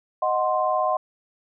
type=chord; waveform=sine; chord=C diminished; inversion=first; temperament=equal with one note detuned; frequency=622.3 / 737.4 / 1046.5 Hz; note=Eb5 / Gb5 / C6; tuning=0 / -6 / 0 cents; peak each=-24 dBFS; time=0.22-0.97 s; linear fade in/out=5 ms; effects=none